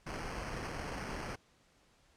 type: noise with sample-and-hold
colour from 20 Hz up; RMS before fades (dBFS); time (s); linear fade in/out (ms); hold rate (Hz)
pink; -41; 0.06-1.36; 10; 3675
effects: pink hiss -68 dBFS RMS until 2.16 s + low-pass 8000 Hz 12 dB/octave